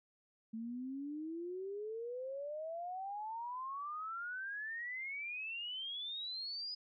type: exponential sweep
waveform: sine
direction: up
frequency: 219.7 to 5010 Hz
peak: -40 dBFS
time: 0.53-6.75 s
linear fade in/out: 10 ms
effects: none